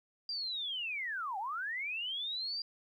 sine linear two-way sweep, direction down then up, 4800 to 747 to 4800 Hz, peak -35 dBFS, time 0.29-2.62 s, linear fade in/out 2 ms, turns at 1.38 s, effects 12-bit

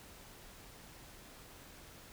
silence, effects pink hiss -55 dBFS RMS until 2.12 s

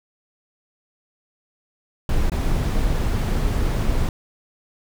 brown noise with dropouts, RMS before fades -20 dBFS, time 2.09-4.09 s, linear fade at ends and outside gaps 2 ms, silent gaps 2.298-2.318 s, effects none

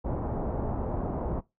pink low-pass noise, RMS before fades -31 dBFS, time 0.04-1.41 s, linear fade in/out 20 ms, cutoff 890 Hz, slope 24 dB/octave, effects noise-tail reverb RT60 0.2 s tail -20 dB re dry

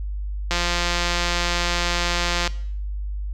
click train, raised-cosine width 0.2 ms, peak -5 dBFS, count 343, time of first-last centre 0.51-2.476 s, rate 174 Hz, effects noise-tail reverb RT60 0.6 s tail -18 dB re dry + added 50 Hz sine -25 dBFS peak until 3.33 s

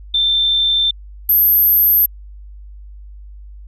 sine tone pair in turn, 3564 / 12871 Hz, A7 / G9, +22 / +45 cents, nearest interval octave + minor seventh, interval 2223 cents, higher second, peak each -12 / -9 dBFS, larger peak second, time 0.14-0.91 / 1.29-2.06 s, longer neither, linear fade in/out 5 ms, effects added 50 Hz sine -33 dBFS peak until 3.67 s

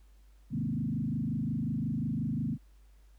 sine tone with frequency modulation, 188.3 Hz, F#3, 31 cents sharp, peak -29 dBFS, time 0.5-2.58 s, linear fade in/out 50 ms, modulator 25.6 Hz, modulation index 2.7, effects added 50 Hz sine -55 dBFS peak until 3.18 s + pink hiss -71 dBFS RMS until 3.18 s

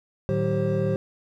triangle tone cluster, 111 / 152.5 / 188.2 / 389.1 / 531 Hz, A2 / D#3 / F#3 / G4 / C5, +16 / -34 / +30 / -13 / +25 cents, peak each -26 dBFS, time 0.29-0.96 s, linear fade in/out 0 ms, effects none

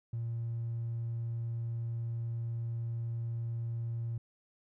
triangle tone, 116.1 Hz, A#2, 7 cents flat, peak -30 dBFS, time 0.13-4.18 s, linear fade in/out 5 ms, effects tanh soft clip ceiling -30 dBFS

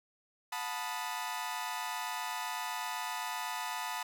sawtooth chord, B dominant seventh, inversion second, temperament equal with one note detuned, 726.4 / 880 / 987.8 / 1244.5 Hz, F#5 / A5 / B5 / D#6, -32 / 0 / 0 / 0 cents, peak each -40 / -36 / -36 / -40 dBFS, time 0.52-4.03 s, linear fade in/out 5 ms, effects none

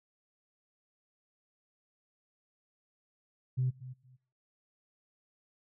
sine tone with echo, 128.1 Hz, C3, 36 cents flat, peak -26 dBFS, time 3.57-3.71 s, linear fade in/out 20 ms, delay 230 ms, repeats 2, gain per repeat -15 dB, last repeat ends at 4.17 s, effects noise-tail reverb RT60 0.5 s tail -21 dB re dry + tanh soft clip ceiling -22 dBFS

